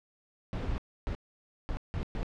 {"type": "noise bursts at uneven times", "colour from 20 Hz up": "brown", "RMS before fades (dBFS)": -33, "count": 5, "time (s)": [[0.53, 0.78], [1.07, 1.15], [1.69, 1.77], [1.94, 2.03], [2.15, 2.23]], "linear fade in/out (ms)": 0, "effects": ["low-pass 4000 Hz 12 dB/octave"]}